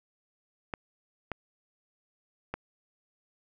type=clicks; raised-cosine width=0.5 ms; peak=-18 dBFS; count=3; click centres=0.738 / 1.317 / 2.54 s; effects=none